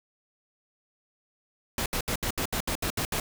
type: noise bursts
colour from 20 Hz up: pink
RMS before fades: -29 dBFS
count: 10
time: 1.78-3.2 s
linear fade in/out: 2 ms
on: 79 ms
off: 70 ms
effects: none